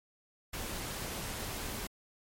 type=noise; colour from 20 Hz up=pink; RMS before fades=-39 dBFS; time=0.53-1.87 s; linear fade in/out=5 ms; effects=MP3 64 kbps